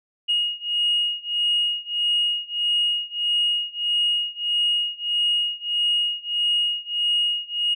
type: beating tone pair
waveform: sine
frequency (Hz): 2872 / 2873.6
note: F7 / F7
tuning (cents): +48 / +49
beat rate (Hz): 1.6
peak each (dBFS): -22 / -23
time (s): 0.28-7.75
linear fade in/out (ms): 20
effects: tanh soft clip ceiling -13 dBFS